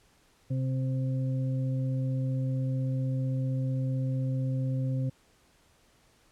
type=harmonic tone; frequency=130.81 Hz; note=C3; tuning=in tune; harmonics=1 / 2 / 4; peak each=-27 / -36 / -42 dBFS; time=0.5-5.1 s; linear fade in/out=10 ms; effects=pink hiss -64 dBFS RMS until 6.31 s + low-pass 11000 Hz 12 dB/octave